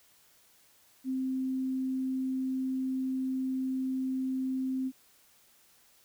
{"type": "tone", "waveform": "sine", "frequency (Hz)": 261.3, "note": "C4", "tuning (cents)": -2, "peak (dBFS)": -29, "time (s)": [1.04, 4.92], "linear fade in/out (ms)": 50, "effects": ["white hiss -63 dBFS RMS until 6.04 s"]}